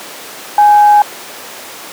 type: tone with frequency modulation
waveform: sine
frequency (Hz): 830.6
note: G#5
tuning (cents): 0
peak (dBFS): -3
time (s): 0.58-1.02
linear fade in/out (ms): 2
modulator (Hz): 724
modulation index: 0.2
effects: pink hiss -28 dBFS RMS until 1.92 s + high-pass 400 Hz 12 dB/octave